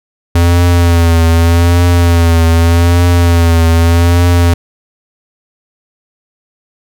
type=tone with vibrato; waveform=square; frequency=85 Hz; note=F2; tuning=46 cents flat; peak=-6 dBFS; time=0.35-4.54 s; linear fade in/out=5 ms; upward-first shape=triangle; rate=0.83 Hz; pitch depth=55 cents each way; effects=none